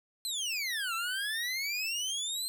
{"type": "exponential two-way sweep", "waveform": "25% pulse", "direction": "down then up", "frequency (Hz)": [4186, 1318.5, 4186], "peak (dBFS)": -28, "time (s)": [0.25, 2.48], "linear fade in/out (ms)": 0, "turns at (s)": 0.94, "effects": []}